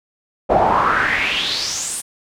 brown noise with band-pass filter sweep, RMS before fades -18 dBFS, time 0.49-2.02 s, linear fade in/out 20 ms, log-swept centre 620 to 9800 Hz, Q 5, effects none

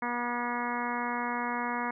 harmonic tone, 241.3 Hz, B3, 40 cents flat, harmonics 1 / 2 / 3 / 4 / 5 / 6 / 7 / 8 / 9, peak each -36 / -41 / -39 / -34 / -38 / -41 / -40 / -42 / -41 dBFS, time 0.02-1.91 s, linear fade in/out 5 ms, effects none

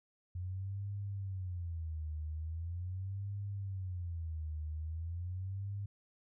sine tone with vibrato, 88.1 Hz, F2, 16 cents sharp, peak -37 dBFS, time 0.35-5.86 s, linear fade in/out 5 ms, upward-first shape sine, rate 0.41 Hz, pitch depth 230 cents each way, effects none

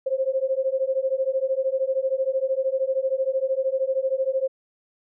sine beating tone pair, 523.3 / 536.3 Hz, C5 / C5, 0 / +43 cents, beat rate 13 Hz, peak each -24 dBFS, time 0.06-4.48 s, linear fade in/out 10 ms, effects none

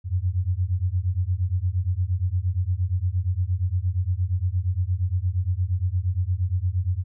sine beating tone pair, 87 / 95.6 Hz, F2 / G2, -6 / -43 cents, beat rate 8.6 Hz, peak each -24 dBFS, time 0.04-7.04 s, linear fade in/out 50 ms, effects none

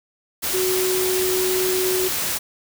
sine tone in noise, 371 Hz, F#4, 5 cents sharp, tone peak -20 dBFS, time 0.53-2.09 s, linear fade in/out 20 ms, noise white, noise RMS -24 dBFS, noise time 0.42-2.39 s, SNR +1 dB, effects none

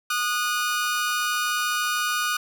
sawtooth tone pair together, 1229.1 / 1463 Hz, D#6 / F#6, -22 / -20 cents, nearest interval minor third, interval 302 cents, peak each -22 dBFS, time 0.1-2.37 s, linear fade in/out 5 ms, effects none

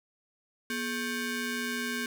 sawtooth ring-modulated tone, 665 Hz, E5, 15 cents sharp, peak -24 dBFS, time 0.7-2.06 s, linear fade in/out 2 ms, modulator 907 Hz, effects none

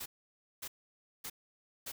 white noise bursts, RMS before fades -42 dBFS, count 4, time 0-1.92 s, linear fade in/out 10 ms, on 60 ms, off 560 ms, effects none

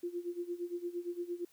sine tone with tremolo, 349.2 Hz, F4, in tune, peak -33 dBFS, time 0.03-1.45 s, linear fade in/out 5 ms, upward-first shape sine, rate 8.7 Hz, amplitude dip 85%, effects white hiss -67 dBFS RMS until 1.52 s

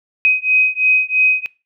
sine beating tone pair, 2518 / 2521 Hz, D#7 / D#7, +20 / +22 cents, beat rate 3 Hz, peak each -14 dBFS, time 0.25-1.46 s, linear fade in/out 0 ms, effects noise-tail reverb RT60 0.3 s tail -23 dB re dry

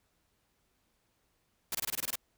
white noise bursts, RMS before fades -34 dBFS, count 9, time 1.72-2.156 s, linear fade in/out 2 ms, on 28 ms, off 23 ms, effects pink hiss -75 dBFS RMS until 2.37 s

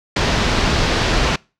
pink low-pass noise, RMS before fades -17 dBFS, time 0.16-1.36 s, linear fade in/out 5 ms, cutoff 5500 Hz, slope 24 dB/octave, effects noise-tail reverb RT60 0.3 s tail -24 dB re dry

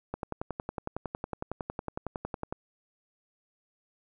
click train, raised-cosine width 1 ms, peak -19 dBFS, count 27, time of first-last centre 0.14-2.525 s, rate 10.9 Hz, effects none

